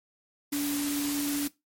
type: tone in noise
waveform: sine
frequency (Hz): 287.4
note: D4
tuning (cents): -37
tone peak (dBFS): -27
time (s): 0.52-1.48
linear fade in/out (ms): 10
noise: white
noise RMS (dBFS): -34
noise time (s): 0.52-1.48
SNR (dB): +4
effects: noise-tail reverb RT60 0.2 s tail -19 dB re dry + MP3 64 kbps